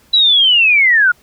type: linear sweep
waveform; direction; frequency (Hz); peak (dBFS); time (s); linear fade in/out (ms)
sine; down; 3965 to 1396.9; -7; 0.13-1.12; 10
effects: pink hiss -51 dBFS RMS until 1.22 s